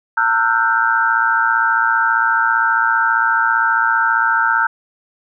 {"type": "tone cluster", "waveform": "sine", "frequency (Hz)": [908, 1329, 1447, 1562], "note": ["A#5", "E6", "F#6", "G6"], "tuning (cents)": [-46, 14, -39, -7], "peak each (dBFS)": -18, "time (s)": [0.17, 4.67], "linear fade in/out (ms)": 5, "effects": []}